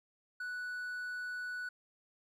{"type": "tone", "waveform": "triangle", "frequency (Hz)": 1480, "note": "F#6", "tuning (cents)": 0, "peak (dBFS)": -36, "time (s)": [0.4, 1.69], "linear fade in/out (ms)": 5, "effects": []}